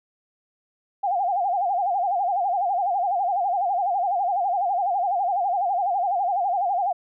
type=tone with vibrato; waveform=sine; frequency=751 Hz; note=F#5; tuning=26 cents sharp; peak=-20 dBFS; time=1.03-6.93 s; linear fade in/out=10 ms; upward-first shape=sine; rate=12 Hz; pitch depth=150 cents each way; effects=none